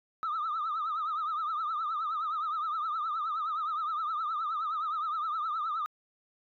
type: tone with vibrato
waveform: sine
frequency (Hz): 1258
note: D#6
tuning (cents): +19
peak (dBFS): -28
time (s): 0.23-5.86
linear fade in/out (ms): 0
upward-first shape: triangle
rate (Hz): 9.6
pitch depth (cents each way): 130
effects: tanh soft clip ceiling -27 dBFS